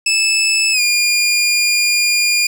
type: tone with pitch glide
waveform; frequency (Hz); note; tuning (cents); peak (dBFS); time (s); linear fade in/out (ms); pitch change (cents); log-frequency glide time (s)
20% pulse; 2621 to 2417; E7 to D7; -11 to +49; -7; 0.06-2.47; 5; -140; 0.72-0.81
effects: none